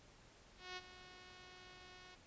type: tone with ADSR envelope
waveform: 5% pulse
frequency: 365.6 Hz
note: F#4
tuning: 21 cents flat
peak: -33 dBFS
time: 0.57-2.16 s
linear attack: 200 ms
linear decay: 32 ms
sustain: -13 dB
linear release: 18 ms
effects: pink hiss -64 dBFS RMS until 2.26 s + resampled to 16000 Hz